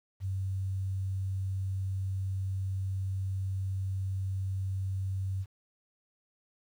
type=tone with quantisation; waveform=sine; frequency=95.7 Hz; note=G2; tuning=41 cents flat; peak=-30 dBFS; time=0.2-5.46 s; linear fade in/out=50 ms; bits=10; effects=none